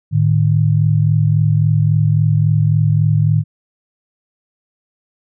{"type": "tone pair together", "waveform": "sine", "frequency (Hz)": [108.2, 151.85], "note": ["A2", "D#3"], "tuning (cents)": [-29, -42], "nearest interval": "tritone", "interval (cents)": 587, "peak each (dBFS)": -13, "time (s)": [0.11, 3.44], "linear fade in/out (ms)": 50, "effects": []}